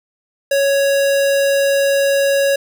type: tone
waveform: square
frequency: 555 Hz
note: C#5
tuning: 2 cents sharp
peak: -13 dBFS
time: 0.51-2.56 s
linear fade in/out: 5 ms
effects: none